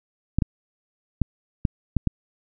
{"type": "clicks", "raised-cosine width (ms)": 5, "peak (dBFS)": -7, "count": 6, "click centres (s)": [0.386, 0.422, 1.217, 1.652, 1.967, 2.073], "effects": []}